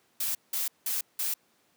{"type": "noise bursts", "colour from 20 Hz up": "blue", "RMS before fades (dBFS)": -30, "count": 4, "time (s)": [0.2, 1.34], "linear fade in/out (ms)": 5, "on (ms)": 150, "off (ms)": 180, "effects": ["pink hiss -67 dBFS RMS until 1.76 s", "high-pass 200 Hz 12 dB/octave"]}